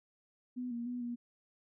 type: tone with pitch steps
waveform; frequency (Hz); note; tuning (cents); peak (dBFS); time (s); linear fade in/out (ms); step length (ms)
sine; 249 / 236.1 / 245.7 / 239.6; B3 / A#3 / B3 / A#3; +14 / +22 / -9 / +48; -36; 0.56-1.16; 20; 150
effects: none